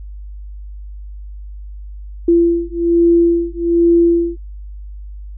sine beating tone pair, 339.4 / 340.6 Hz, F4 / F4, -49 / -43 cents, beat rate 1.2 Hz, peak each -13 dBFS, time 2.28-4.37 s, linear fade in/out 5 ms, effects added 50 Hz sine -28 dBFS peak until 5.37 s

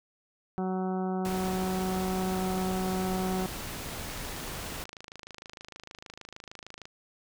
harmonic tone, 186.6 Hz, F#3, 15 cents sharp, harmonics 1 / 2 / 3 / 4 / 5 / 6 / 7 / 8, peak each -30 / -34 / -44 / -36 / -45 / -49 / -46 / -53 dBFS, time 0.58-3.46 s, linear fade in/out 0 ms
pink noise, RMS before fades -38 dBFS, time 1.25-4.84 s, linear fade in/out 0 ms
click train, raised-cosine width 0.2 ms, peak -26 dBFS, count 74, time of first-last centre 4.1-6.855 s, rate 26.5 Hz
effects none

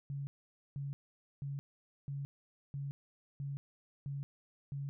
sine tone bursts, 140 Hz, C#3, 18 cents sharp, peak -37 dBFS, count 8, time 0.1-4.89 s, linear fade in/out 0 ms, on 170 ms, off 490 ms, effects none

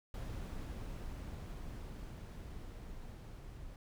brown noise with level ramp, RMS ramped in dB -42 to -50 dBFS, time 0.14-3.76 s, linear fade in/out 2 ms, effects none

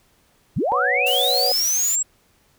sine linear sweep, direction up, 76 to 7710 Hz, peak -18 dBFS, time 0.56-2.03 s, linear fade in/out 10 ms
sine chord, B suspended second, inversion none, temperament equal, 493.9 / 554.4 / 740 Hz, B4 / C#5 / F#5, 0 / 0 / 0 cents, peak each -25 dBFS, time 0.72-1.52 s, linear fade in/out 0 ms
blue noise, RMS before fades -28 dBFS, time 1.06-1.96 s, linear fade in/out 10 ms
effects pink hiss -60 dBFS RMS until 2.58 s

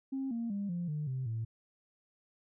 sine tone with pitch steps, 268.3 / 232.2 / 201 / 173.97 / 150.58 / 130.33 / 112.81 Hz, C4 / A#3 / G3 / F3 / D3 / C3 / A2, +44 / -7 / +44 / -6 / +44 / -6 / +44 cents, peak -32 dBFS, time 0.12-1.45 s, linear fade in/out 10 ms, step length 190 ms, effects tanh soft clip ceiling -29 dBFS

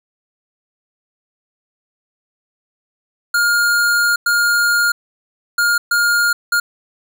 square tone bursts at uneven times, 1416 Hz, F6, 23 cents sharp, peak -13 dBFS, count 5, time 3.34-4.16 / 4.26-4.92 / 5.58-5.78 / 5.91-6.33 / 6.52-6.6 s, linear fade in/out 5 ms, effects none

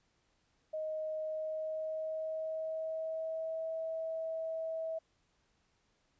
sine tone with pitch glide, 625 to 647 Hz, D#5 to E5, +8 to -32 cents, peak -35 dBFS, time 0.73-4.99 s, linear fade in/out 10 ms, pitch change +60 cents, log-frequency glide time 1.22-3.7 s, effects pink hiss -75 dBFS RMS until 6.19 s + resampled to 16000 Hz

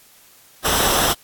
pink noise with comb filter, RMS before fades -18 dBFS, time 0.64-1.14 s, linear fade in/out 20 ms, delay 0.44 ms, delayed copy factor -0.6, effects white hiss -50 dBFS RMS until 1.23 s + AAC 64 kbps

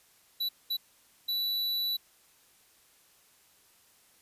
square tone bursts at uneven times, 3951 Hz, B7, in tune, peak -29 dBFS, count 3, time 0.4-0.49 / 0.7-0.77 / 1.28-1.97 s, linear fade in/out 10 ms, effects white hiss -63 dBFS RMS until 4.21 s + resampled to 32000 Hz

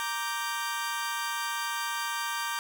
sawtooth chord, G minor, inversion first, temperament equal, 932.3 / 1174.7 / 1568 Hz, Bb5 / D6 / G6, 0 / 0 / 0 cents, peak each -31 dBFS, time 0-2.59 s, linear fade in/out 0 ms, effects none

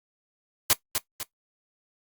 white noise with echo, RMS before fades -19 dBFS, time 0.7-0.73 s, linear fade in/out 0 ms, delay 250 ms, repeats 2, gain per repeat -7 dB, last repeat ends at 1.23 s, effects noise-tail reverb RT60 0.1 s tail -17 dB re dry + Opus 48 kbps

